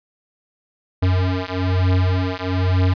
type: beating tone pair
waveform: square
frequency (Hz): 91.6 / 92.7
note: F#2 / F#2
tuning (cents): -17 / +4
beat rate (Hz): 1.1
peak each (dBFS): -20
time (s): 1.02-2.94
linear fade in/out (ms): 10
effects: resampled to 11025 Hz